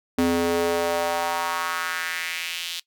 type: tone with high-pass filter sweep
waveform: square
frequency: 85.1 Hz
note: F2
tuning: 44 cents flat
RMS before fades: -25 dBFS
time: 0.18-2.8 s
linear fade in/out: 5 ms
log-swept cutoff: 270 to 3500 Hz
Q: 2.5
effects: noise-tail reverb RT60 0.1 s tail -20 dB re dry